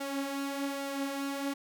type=tone with flanger; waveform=sawtooth; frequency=277.4 Hz; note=C#4; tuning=1 cent sharp; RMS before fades=-35 dBFS; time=0-1.54 s; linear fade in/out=10 ms; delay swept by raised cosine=1.4 to 6.5 ms; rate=1.2 Hz; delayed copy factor=+0.5; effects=none